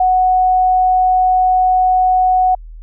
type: tone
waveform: sine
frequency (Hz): 740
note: F#5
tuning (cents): 0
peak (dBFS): -9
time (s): 0-2.55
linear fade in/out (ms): 5
effects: added 40 Hz sine -30 dBFS peak until 2.82 s